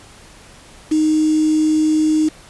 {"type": "tone with quantisation", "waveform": "sine", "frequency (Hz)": 310.1, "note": "D#4", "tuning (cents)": -6, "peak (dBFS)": -12, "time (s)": [0.91, 2.29], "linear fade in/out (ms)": 10, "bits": 5, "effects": ["pink hiss -43 dBFS RMS until 2.49 s", "resampled to 24000 Hz"]}